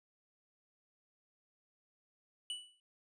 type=tone with exponential decay; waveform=square; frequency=2960 Hz; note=F#7; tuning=in tune; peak=-36 dBFS; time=2.5-2.8 s; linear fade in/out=1 ms; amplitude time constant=65 ms; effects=resampled to 22050 Hz